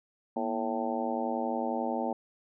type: harmonic tone with a mistuned harmonic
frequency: 111 Hz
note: A2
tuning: 16 cents sharp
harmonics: 2 / 3 / 4 / 5 / 6 / 7 / 8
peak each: -34 / -38 / -39 / -36 / -38 / -35 / -38 dBFS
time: 0.36-2.13 s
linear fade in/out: 5 ms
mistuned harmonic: 2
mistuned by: +120 cents
effects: none